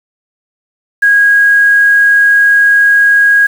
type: tone with quantisation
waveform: sine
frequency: 1643 Hz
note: G#6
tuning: 19 cents flat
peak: -4 dBFS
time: 1.02-3.47 s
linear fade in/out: 10 ms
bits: 5
effects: none